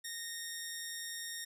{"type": "tone with amplitude modulation", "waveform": "10% pulse", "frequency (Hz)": 1850, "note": "A#6", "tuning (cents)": -14, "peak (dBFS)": -30, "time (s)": [0.04, 1.45], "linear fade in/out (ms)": 10, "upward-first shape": "sine", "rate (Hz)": 171, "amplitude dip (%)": 25, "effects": []}